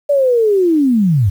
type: linear sweep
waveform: sine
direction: down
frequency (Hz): 585 to 87.31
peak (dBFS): -9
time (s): 0.09-1.3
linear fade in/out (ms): 10
effects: 7-bit